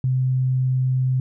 sine tone, 129.2 Hz, C3, 21 cents flat, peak -17 dBFS, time 0.04-1.2 s, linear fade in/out 2 ms, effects none

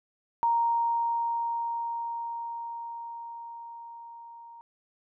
sine tone with level ramp, 932.3 Hz, A#5, in tune, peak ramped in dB -21 to -45 dBFS, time 0.43-4.61 s, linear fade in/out 0 ms, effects none

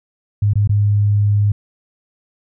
sine tone with dropouts, 103 Hz, G#2, 14 cents flat, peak -11 dBFS, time 0.42-1.52 s, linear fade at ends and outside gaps 5 ms, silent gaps 0.535-0.555 / 0.675-0.693 s, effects none

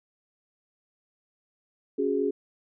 sine chord, C# suspended fourth, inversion none, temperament just, 277.2 / 369.6 / 415.8 Hz, C#4 / F#4 / G#4, 0 / -2 / +2 cents, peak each -29 / -29 / -26 dBFS, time 1.98-2.31 s, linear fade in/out 10 ms, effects none

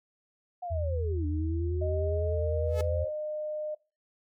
sine linear two-way sweep, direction down then up, 732 to 293.7 to 538 Hz, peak -33 dBFS, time 0.62-3.09 s, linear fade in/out 10 ms, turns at 1.26 s
sine tone with vibrato, 81.8 Hz, E2, 13 cents flat, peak -28 dBFS, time 0.7-3.05 s, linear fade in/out 20 ms, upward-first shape sine, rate 9.9 Hz, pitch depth 55 cents each way
sine tone with pitch glide, 622.3 to 608.8 Hz, D#5 to D#5, 0 to -38 cents, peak -31 dBFS, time 1.81-3.75 s, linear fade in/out 10 ms, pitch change -38 cents, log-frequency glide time 2.32-2.39 s
sawtooth tone with exponential growth, 430.7 Hz, A4, 37 cents flat, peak -27 dBFS, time 2.66-2.81 s, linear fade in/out 1 ms, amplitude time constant 31 ms
effects noise-tail reverb RT60 0.3 s tail -21 dB re dry + MP3 96 kbps

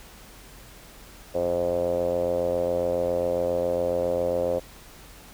5% pulse tone with low-pass filter, 87.31 Hz, F2, in tune, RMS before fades -25 dBFS, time 1.34-4.6 s, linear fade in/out 20 ms, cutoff 550 Hz, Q 8.2, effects added 45 Hz sine -51 dBFS peak until 5.33 s + pink hiss -48 dBFS RMS until 5.33 s

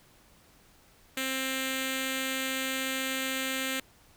5% pulse tone with notch filter, 263.9 Hz, C4, 15 cents sharp, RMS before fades -32 dBFS, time 1.17-3.8 s, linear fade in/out 2 ms, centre 910 Hz, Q 0.82, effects pink hiss -60 dBFS RMS until 4.16 s

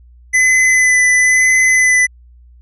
square tone with vibrato, 2014 Hz, B6, 33 cents sharp, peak -9 dBFS, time 0.33-2.07 s, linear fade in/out 20 ms, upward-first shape sine, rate 1 Hz, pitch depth 15 cents each way, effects added 60 Hz sine -40 dBFS peak until 2.61 s + resampled to 24000 Hz

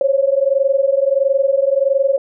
sine tone pair together, 536.5 / 558 Hz, C5 / C#5, +43 / +11 cents, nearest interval minor second, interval 68 cents, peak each -15 dBFS, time 0.01-2.18 s, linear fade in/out 2 ms, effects none

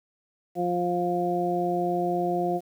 harmonic tone, 176.1 Hz, F3, 15 cents sharp, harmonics 1 / 2 / 3 / 4, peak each -31 / -27 / -33 / -27 dBFS, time 0.55-2.61 s, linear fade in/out 50 ms, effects 9-bit

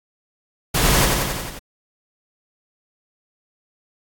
pink noise with echo, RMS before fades -18 dBFS, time 0.74-1.06 s, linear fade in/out 10 ms, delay 89 ms, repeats 6, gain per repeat -3 dB, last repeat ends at 1.594 s, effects AAC 64 kbps

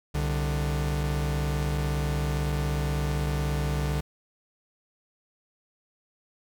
45% pulse tone pair together, 65.9 / 147.94 Hz, C2 / D3, +13 / +13 cents, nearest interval octave + major second, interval 1400 cents, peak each -28 dBFS, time 0.14-4.01 s, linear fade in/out 10 ms, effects none

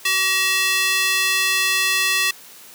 square tone with high-pass filter, 380 Hz, F#4, 46 cents sharp, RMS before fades -19 dBFS, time 0.05-2.31 s, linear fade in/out 5 ms, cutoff 2300 Hz, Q 1.5, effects white hiss -43 dBFS RMS until 2.74 s + high-pass 150 Hz 12 dB/octave

